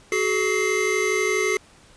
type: tone cluster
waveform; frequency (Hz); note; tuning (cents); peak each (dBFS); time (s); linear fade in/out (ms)
square; 375.6 / 427.6 / 2093; F#4 / A4 / C7; +26 / -49 / 0; -25; 0.12-1.57; 2
effects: pink hiss -52 dBFS RMS until 1.96 s + resampled to 22050 Hz